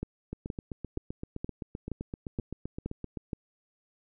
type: two click trains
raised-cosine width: 3 ms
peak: -20 / -23 dBFS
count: 8 / 23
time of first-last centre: 0.03-3.332 / 0.33-3.172 s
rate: 2.12 / 7.74 Hz
effects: none